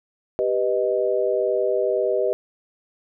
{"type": "chord", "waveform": "sine", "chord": "G augmented", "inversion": "none", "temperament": "equal", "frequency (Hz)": [392, 493.9, 622.3], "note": ["G4", "B4", "D#5"], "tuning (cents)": [0, 0, 0], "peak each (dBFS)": -23, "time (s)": [0.39, 2.33], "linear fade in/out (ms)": 0, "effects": []}